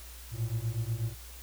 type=beating tone pair; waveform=triangle; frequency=110 / 118.2 Hz; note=A2 / A#2; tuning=0 / +24 cents; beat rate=8.2 Hz; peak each=-31 dBFS; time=0.31-1.15 s; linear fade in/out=50 ms; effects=added 60 Hz sine -46 dBFS peak until 1.42 s + white hiss -50 dBFS RMS until 1.42 s